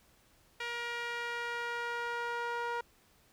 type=tone with band-pass filter sweep; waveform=sawtooth; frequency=474.2 Hz; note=A#4; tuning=30 cents sharp; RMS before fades=-37 dBFS; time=0.6-2.81 s; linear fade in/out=5 ms; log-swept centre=2200 to 1100 Hz; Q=1.5; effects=pink hiss -66 dBFS RMS until 3.32 s